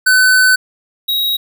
square tone pair in turn, 1511 / 3817 Hz, F#6 / A#7, +36 / +40 cents, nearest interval octave + major third, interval 1604 cents, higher second, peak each -8 / -14 dBFS, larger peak first, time 0.06-0.56 / 1.08-1.37 s, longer first, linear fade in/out 10 ms, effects none

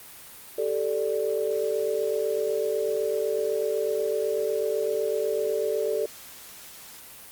sine chord, G suspended second, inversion none, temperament equal, 392 / 440 / 587.3 Hz, G4 / A4 / D5, 0 / 0 / 0 cents, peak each -30 / -26 / -29 dBFS, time 0.58-6.06 s, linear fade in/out 5 ms, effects white hiss -45 dBFS RMS until 7.31 s + Opus 32 kbps

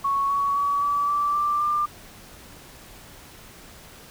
sine tone with pitch steps, 1108.7 / 1122.2 / 1135.9 / 1149.8 / 1163.8 / 1178 / 1192.4 Hz, C#6 / C#6 / C#6 / D6 / D6 / D6 / D6, 0 / +21 / +42 / -37 / -16 / +5 / +26 cents, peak -20 dBFS, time 0.04-1.86 s, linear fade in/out 10 ms, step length 260 ms, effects pink hiss -46 dBFS RMS until 4.1 s

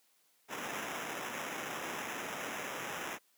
white noise with sample-and-hold, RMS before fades -40 dBFS, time 0.48-3.19 s, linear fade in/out 50 ms, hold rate 4410 Hz, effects white hiss -71 dBFS RMS until 3.37 s + high-pass 200 Hz 12 dB/octave

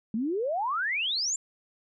sine exponential sweep, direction up, 207.7 to 7459 Hz, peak -26 dBFS, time 0.14-1.36 s, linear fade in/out 2 ms, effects none

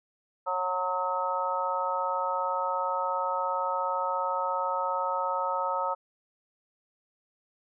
harmonic tone, 182.8 Hz, F#3, 21 cents flat, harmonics 3 / 4 / 5 / 6 / 7, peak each -33 / -37 / -30 / -42 / -31 dBFS, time 0.46-5.95 s, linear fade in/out 20 ms, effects none

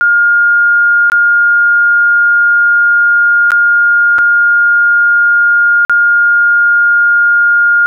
sine tone with dropouts, 1416 Hz, F6, 23 cents sharp, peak -5 dBFS, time 0.01-7.86 s, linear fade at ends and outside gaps 0 ms, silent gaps 1.099-1.119 / 3.506-3.518 / 4.183-4.188 / 5.85-5.896 s, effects none

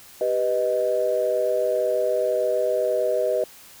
sine chord, G augmented, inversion none, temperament equal, 392 / 493.9 / 622.3 Hz, G4 / B4 / D#5, 0 / 0 / 0 cents, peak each -27 / -23 / -22 dBFS, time 0.21-3.44 s, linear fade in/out 2 ms, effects tanh soft clip ceiling -10 dBFS + white hiss -47 dBFS RMS until 3.8 s

